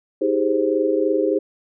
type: chord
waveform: sine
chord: Ab major seventh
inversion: second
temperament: equal with one note detuned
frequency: 317.1 / 392 / 415.3 / 523.3 Hz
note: Eb4 / G4 / Ab4 / C5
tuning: +33 / 0 / 0 / 0 cents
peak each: -22 dBFS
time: 0.21-1.39 s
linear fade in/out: 10 ms
effects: none